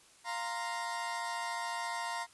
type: chord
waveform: 30% pulse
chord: F suspended fourth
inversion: none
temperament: equal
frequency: 698.5 / 932.3 / 1046.5 Hz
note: F5 / Bb5 / C6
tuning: 0 / 0 / 0 cents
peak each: -39 / -35 / -39 dBFS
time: 0.24-2.27 s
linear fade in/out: 50 ms
effects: white hiss -61 dBFS RMS until 2.33 s + resampled to 24000 Hz